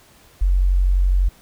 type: tone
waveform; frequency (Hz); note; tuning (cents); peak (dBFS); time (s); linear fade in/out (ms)
sine; 45.98; F#1; -10; -13; 0.41-1.29; 10
effects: pink hiss -51 dBFS RMS until 1.41 s